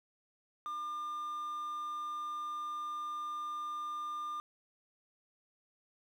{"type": "tone with quantisation", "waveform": "triangle", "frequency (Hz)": 1200, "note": "D6", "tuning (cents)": 37, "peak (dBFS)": -35, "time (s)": [0.66, 4.4], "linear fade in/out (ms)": 0, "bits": 10, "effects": []}